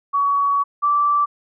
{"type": "tone pair in turn", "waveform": "sine", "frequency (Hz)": [1128, 1165.1], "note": ["C#6", "D6"], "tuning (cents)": [30, -14], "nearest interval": "minor second", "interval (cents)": 56, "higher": "second", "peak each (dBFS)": [-15, -14], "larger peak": "second", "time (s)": [[0.13, 0.64], [0.82, 1.26]], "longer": "first", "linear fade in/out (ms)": 20, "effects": []}